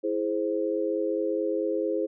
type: chord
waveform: sine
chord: E augmented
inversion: none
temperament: equal with one note detuned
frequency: 329.6 / 418.9 / 523.3 Hz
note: E4 / G#4 / B#4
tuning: 0 / +15 / 0 cents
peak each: -29 dBFS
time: 0.03-2.07 s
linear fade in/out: 20 ms
effects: none